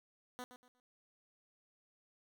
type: tone with echo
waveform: 10% pulse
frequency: 249.1 Hz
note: B3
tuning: 15 cents sharp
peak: -35 dBFS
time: 0.39-0.44 s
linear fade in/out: 0 ms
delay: 120 ms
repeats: 3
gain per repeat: -11 dB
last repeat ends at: 0.8 s
effects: none